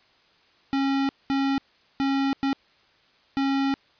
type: tone bursts at uneven times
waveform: square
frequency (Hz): 273.2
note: C#4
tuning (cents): -25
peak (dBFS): -22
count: 5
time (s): 0.73-1.09 / 1.3-1.58 / 2-2.33 / 2.43-2.53 / 3.37-3.74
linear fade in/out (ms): 0
effects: white hiss -60 dBFS RMS until 3.99 s + resampled to 11025 Hz